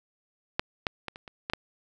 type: clicks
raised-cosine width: 0.3 ms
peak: -8 / -10 / -18 / -26 / -27 / -15 / -10 dBFS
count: 7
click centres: 0.595 / 0.868 / 1.083 / 1.159 / 1.278 / 1.499 / 1.535 s
effects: none